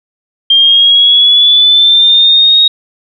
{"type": "linear sweep", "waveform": "sine", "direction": "up", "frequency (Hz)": [3186, 3767], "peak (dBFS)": -3, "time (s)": [0.5, 2.68], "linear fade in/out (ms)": 5, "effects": []}